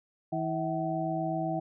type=harmonic tone with a mistuned harmonic; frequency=162.2 Hz; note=E3; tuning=28 cents flat; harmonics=1 / 2 / 4 / 5; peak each=-34 / -34 / -34 / -34 dBFS; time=0.32-1.6 s; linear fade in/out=10 ms; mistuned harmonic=5; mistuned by=-120 cents; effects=none